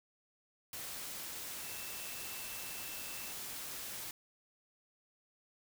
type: tone in noise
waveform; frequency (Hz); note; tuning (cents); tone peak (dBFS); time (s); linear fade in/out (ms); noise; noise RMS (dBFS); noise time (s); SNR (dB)
sine; 2663; E7; +17; -52; 1.64-3.32; 2; white; -44; 0.73-4.11; -11
effects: none